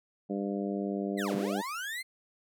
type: harmonic tone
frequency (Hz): 99.9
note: G2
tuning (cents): +33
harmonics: 2 / 3 / 4 / 5 / 6 / 7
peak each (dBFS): -33 / -36 / -37 / -41 / -41 / -44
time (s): 0.29-1.62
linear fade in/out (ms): 20
type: linear two-way sweep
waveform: 35% pulse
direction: down then up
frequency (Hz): 2129 to 132.6 to 2129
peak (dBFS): -33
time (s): 1.17-2.03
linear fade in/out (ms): 20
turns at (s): 1.35
effects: none